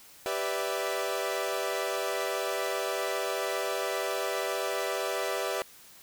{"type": "chord", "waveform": "sawtooth", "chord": "E minor seventh", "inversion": "first", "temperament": "equal with one note detuned", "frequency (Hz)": [392, 493.9, 584.3, 659.3], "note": ["G4", "B4", "D5", "E5"], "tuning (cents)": [0, 0, -9, 0], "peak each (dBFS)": -31, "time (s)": [0.26, 5.62], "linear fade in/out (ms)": 0, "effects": ["white hiss -53 dBFS RMS until 6.02 s"]}